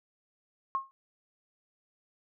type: tone with exponential decay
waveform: sine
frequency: 1077 Hz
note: C6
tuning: 50 cents sharp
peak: -24 dBFS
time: 0.75-0.91 s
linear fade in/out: 0 ms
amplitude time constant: 34 ms
effects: none